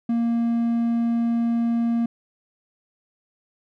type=tone; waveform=triangle; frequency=233.1 Hz; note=A#3; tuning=in tune; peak=-17 dBFS; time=0.09-2.06 s; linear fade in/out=5 ms; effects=none